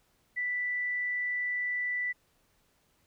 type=tone; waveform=sine; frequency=1975.5 Hz; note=B6; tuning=in tune; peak=-29 dBFS; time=0.36-2.13 s; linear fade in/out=20 ms; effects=pink hiss -70 dBFS RMS until 3.06 s